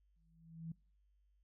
sine tone with exponential growth, 163.6 Hz, E3, 13 cents flat, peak -40 dBFS, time 0.16-0.72 s, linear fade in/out 5 ms, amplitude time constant 120 ms, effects noise-tail reverb RT60 0.4 s tail -23 dB re dry + added 50 Hz sine -70 dBFS peak until 1.43 s

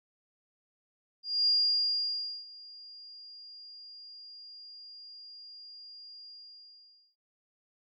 sine tone with ADSR envelope, 4819 Hz, D8, 44 cents sharp, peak -22 dBFS, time 1.23-7.16 s, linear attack 240 ms, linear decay 980 ms, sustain -24 dB, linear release 880 ms, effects none

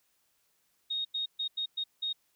sine tone bursts at uneven times, 3729 Hz, A#7, in tune, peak -30 dBFS, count 6, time 0.9-1.05 / 1.14-1.26 / 1.39-1.48 / 1.57-1.66 / 1.77-1.84 / 2.02-2.13 s, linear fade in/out 10 ms, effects white hiss -73 dBFS RMS until 2.35 s

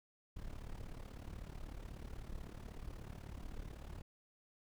brown noise with amplitude modulation, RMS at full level -44 dBFS, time 0.36-4.02 s, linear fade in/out 10 ms, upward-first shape sine, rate 36.2 Hz, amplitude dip 80%, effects none

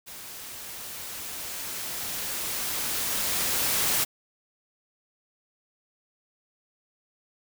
white noise with level ramp, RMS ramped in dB -42 to -24 dBFS, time 0.06-4.05 s, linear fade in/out 20 ms, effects none

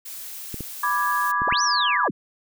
blue noise, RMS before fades -36 dBFS, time 0.05-1.32 s, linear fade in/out 10 ms
clicks, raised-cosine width 3 ms, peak -19 dBFS, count 4, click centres 0.543 / 0.607 / 1.419 / 1.525 s
sine chord, G# diminished, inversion first, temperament equal, 987.8 / 1174.7 / 1661.2 Hz, B5 / D6 / G#6, 0 / 0 / 0 cents, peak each -25 / -23 / -25 dBFS, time 0.83-2.08 s, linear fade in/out 5 ms
sine linear two-way sweep, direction up then down, 98 to 6080 to 98 Hz, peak -22 dBFS, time 1.47-2.11 s, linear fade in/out 10 ms, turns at 1.62 s
effects none

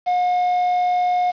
triangle tone, 720 Hz, F#5, 47 cents flat, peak -14 dBFS, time 0.06-1.32 s, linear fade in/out 20 ms, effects resampled to 11025 Hz + 7-bit

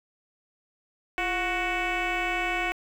sine tone with frequency modulation, 1480 Hz, F#6, in tune, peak -23 dBFS, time 1.18-2.72 s, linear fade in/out 0 ms, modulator 379 Hz, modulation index 3.2, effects tanh soft clip ceiling -23 dBFS + 9-bit

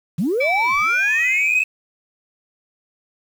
sine linear sweep, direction up, 142 to 2637 Hz, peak -16 dBFS, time 0.18-1.64 s, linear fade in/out 10 ms
sine tone with pitch glide, 2310 to 2519 Hz, D7 to D#7, -29 to +21 cents, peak -16 dBFS, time 0.4-1.64 s, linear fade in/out 10 ms, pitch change +150 cents, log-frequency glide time 0.84-1.16 s
effects tanh soft clip ceiling -12 dBFS + 7-bit

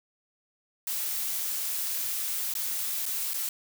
blue noise with dropouts, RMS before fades -31 dBFS, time 0.87-3.49 s, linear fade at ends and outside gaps 2 ms, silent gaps 2.539-2.551 / 3.056-3.062 / 3.335-3.341 s, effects none

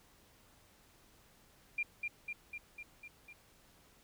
sine tone with echo, 2395 Hz, D7, 33 cents sharp, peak -32 dBFS, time 1.78-1.83 s, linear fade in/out 5 ms, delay 250 ms, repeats 6, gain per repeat -3 dB, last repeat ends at 3.33 s, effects pink hiss -65 dBFS RMS until 4.03 s

